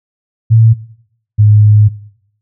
sine tone pair in turn, 112.7 / 105.53 Hz, A2 / G#2, +42 / +28 cents, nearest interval minor second, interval 114 cents, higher first, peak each -3 dBFS, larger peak neither, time 0.5-0.74 / 1.38-1.89 s, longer second, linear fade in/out 20 ms, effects noise-tail reverb RT60 0.7 s tail -19 dB re dry

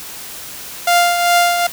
sawtooth tone with tremolo, 698.5 Hz, F5, in tune, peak -5 dBFS, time 0.87-1.67 s, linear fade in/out 5 ms, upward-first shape triangle, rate 2.5 Hz, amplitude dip 55%, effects white hiss -31 dBFS RMS until 1.72 s

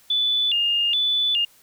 sine tone with vibrato, 3136 Hz, G7, in tune, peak -18 dBFS, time 0.1-1.45 s, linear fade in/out 5 ms, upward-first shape square, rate 1.2 Hz, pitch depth 180 cents each way, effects white hiss -55 dBFS RMS until 1.62 s

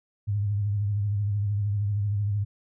sine tone with vibrato, 102.4 Hz, G#2, 24 cents flat, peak -23 dBFS, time 0.27-2.45 s, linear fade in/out 20 ms, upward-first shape triangle, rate 13 Hz, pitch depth 69 cents each way, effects none

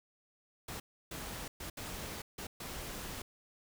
pink noise bursts at uneven times, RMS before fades -43 dBFS, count 6, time 0.68-0.8 / 1.11-1.48 / 1.6-1.7 / 1.77-2.22 / 2.38-2.47 / 2.6-3.22 s, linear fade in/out 5 ms, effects none

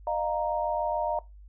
sine chord, Eb suspended second, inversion none, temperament equal with one note detuned, 611.6 / 698.5 / 932.3 Hz, Eb5 / F5 / Bb5, -30 / 0 / 0 cents, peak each -30 / -31 / -30 dBFS, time 0.07-1.19 s, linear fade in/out 2 ms, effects noise-tail reverb RT60 0.2 s tail -19 dB re dry + added 50 Hz sine -46 dBFS peak until 1.48 s

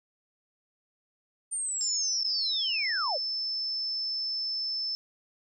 sine linear sweep, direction down, 9000 to 471.7 Hz, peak -29 dBFS, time 1.51-3.18 s, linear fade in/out 20 ms
sine tone, 5274 Hz, E8, in tune, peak -29 dBFS, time 1.81-4.95 s, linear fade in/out 0 ms
effects none

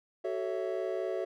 triangle chord, F# minor seventh, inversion none, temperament equal with one note detuned, 375.8 / 440 / 554.4 / 659.3 Hz, F#4 / A4 / C#5 / E5, +27 / 0 / 0 / 0 cents, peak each -33 / -36 / -36 / -35 dBFS, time 0.24-1.25 s, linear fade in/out 10 ms, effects none

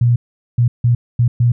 sine tone bursts at uneven times, 120 Hz, B2, 49 cents flat, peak -9 dBFS, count 5, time 0.01-0.16 / 0.58-0.68 / 0.84-0.95 / 1.19-1.28 / 1.4-1.52 s, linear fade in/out 5 ms, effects none

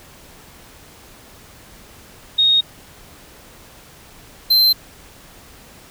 sine / square tone pair in turn, 3729 / 4109 Hz, A#7 / C8, 0 / -32 cents, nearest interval major second, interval 168 cents, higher second, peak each -11 dBFS, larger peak neither, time 2.38-2.61 / 4.5-4.73 s, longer neither, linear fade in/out 10 ms, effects pink hiss -44 dBFS RMS until 5.9 s

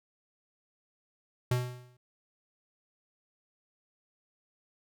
square tone with exponential decay, 124.2 Hz, B2, 10 cents sharp, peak -24 dBFS, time 1.51-1.97 s, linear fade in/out 5 ms, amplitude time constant 100 ms, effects none

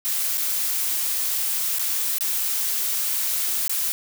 blue noise with dropouts, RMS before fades -24 dBFS, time 0.05-3.92 s, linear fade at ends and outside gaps 0 ms, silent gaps 0.373-0.379 / 1.786-1.794 / 2.184-2.208 / 3.679-3.695 s, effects none

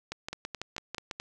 two click trains, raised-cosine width 0.2 ms, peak -19 / -18 dBFS, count 5 / 7, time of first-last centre 0.33-1.2 / 0.12-1.112 s, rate 4.6 / 6.05 Hz, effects none

